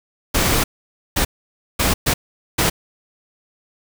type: noise bursts at uneven times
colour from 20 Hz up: pink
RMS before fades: -17 dBFS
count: 5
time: 0.34-0.64 / 1.16-1.25 / 1.79-1.94 / 2.06-2.14 / 2.58-2.7 s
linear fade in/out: 10 ms
effects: none